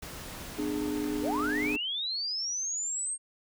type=noise; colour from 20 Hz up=pink; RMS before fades=-42 dBFS; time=0.02-1.76 s; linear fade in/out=5 ms
type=chord; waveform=triangle; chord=G# diminished; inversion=first; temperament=just; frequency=249.2 / 299 / 415.3 Hz; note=B3 / D4 / G#4; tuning=+16 / +31 / 0 cents; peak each=-35 / -29 / -34 dBFS; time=0.58-1.77 s; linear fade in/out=10 ms
type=linear sweep; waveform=sine; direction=up; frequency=375.5 to 8570 Hz; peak=-30 dBFS; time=1.21-3.18 s; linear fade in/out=50 ms
effects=none